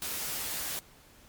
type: noise with comb filter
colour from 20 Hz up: white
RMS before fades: -35 dBFS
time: 0.02-0.79 s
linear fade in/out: 0 ms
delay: 13 ms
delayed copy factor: +0.6
effects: pink hiss -57 dBFS RMS until 1.28 s + MP3 96 kbps